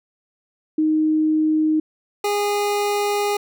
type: tone pair in turn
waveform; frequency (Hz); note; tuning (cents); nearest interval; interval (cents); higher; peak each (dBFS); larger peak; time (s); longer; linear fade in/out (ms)
sine / 25% pulse; 311.1 / 410.6; D#4 / G#4; 0 / -20; perfect fourth; 480; second; -15; neither; 0.78-1.8 / 2.24-3.37; second; 5
effects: none